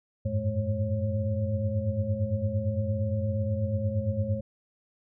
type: tone cluster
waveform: sine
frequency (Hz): 90.1 / 99.2 / 107.8 / 213 / 544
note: F#2 / G2 / A2 / G#3 / C#5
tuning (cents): -45 / +21 / -35 / +44 / -33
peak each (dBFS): -34 / -30 / -30 / -34 / -34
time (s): 0.25-4.41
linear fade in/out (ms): 10
effects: none